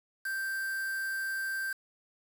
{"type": "tone with quantisation", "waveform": "triangle", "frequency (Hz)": 1568, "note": "G6", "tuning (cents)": 0, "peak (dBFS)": -30, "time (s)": [0.25, 1.73], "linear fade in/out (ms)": 5, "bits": 7, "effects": []}